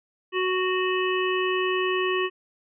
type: harmonic tone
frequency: 370 Hz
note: F#4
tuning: in tune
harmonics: 1 / 3 / 5 / 7 / 8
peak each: -24 / -29 / -31 / -32 / -33 dBFS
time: 0.32-2.3 s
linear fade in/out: 50 ms
effects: none